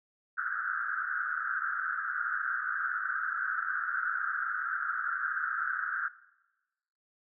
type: band-pass noise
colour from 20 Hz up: white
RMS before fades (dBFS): -33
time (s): 0.37-6.09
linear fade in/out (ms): 20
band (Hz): 1300 to 1600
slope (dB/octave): 96
effects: noise-tail reverb RT60 1.0 s tail -19 dB re dry